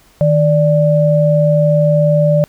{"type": "tone pair together", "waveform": "sine", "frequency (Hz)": [155.56, 587.3], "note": ["D#3", "D5"], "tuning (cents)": [0, 0], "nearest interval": "octave + major seventh", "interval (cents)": 2300, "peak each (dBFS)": -11, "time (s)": [0.21, 2.44], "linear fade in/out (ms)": 0, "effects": ["pink hiss -49 dBFS RMS until 2.48 s"]}